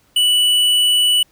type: tone with tanh clipping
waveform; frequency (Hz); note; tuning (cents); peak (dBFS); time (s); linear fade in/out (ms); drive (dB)
sine; 2960; F#7; 0; -13; 0.16-1.23; 5; 12
effects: pink hiss -57 dBFS RMS until 1.31 s